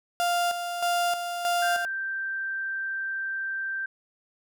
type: tone with tremolo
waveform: 35% pulse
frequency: 698.5 Hz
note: F5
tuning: in tune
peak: -21 dBFS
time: 0.2-1.85 s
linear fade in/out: 0 ms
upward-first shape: square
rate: 1.6 Hz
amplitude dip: 55%
type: tone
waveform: sine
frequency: 1568 Hz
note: G6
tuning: in tune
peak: -28 dBFS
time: 1.62-3.86 s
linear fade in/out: 5 ms
effects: none